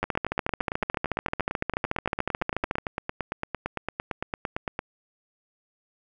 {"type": "two click trains", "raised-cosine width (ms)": 0.5, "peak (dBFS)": [-13, -10], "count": [43, 39], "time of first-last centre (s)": [[0.04, 4.791], [0.03, 2.784]], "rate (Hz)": [8.84, 13.8], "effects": []}